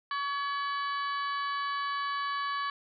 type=harmonic tone with a mistuned harmonic; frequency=565 Hz; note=C#5; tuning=33 cents sharp; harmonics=2 / 3 / 4 / 5 / 6 / 7 / 8; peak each=-31 / -37 / -47 / -45 / -51 / -46 / -46 dBFS; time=0.11-2.7 s; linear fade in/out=2 ms; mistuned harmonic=5; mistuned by=+100 cents; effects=none